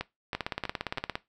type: two click trains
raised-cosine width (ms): 0.3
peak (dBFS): -16 / -14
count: 4 / 15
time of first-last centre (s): 0.01-0.975 / 0.35-1.155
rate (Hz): 3.11 / 17.4
effects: noise-tail reverb RT60 0.2 s tail -18 dB re dry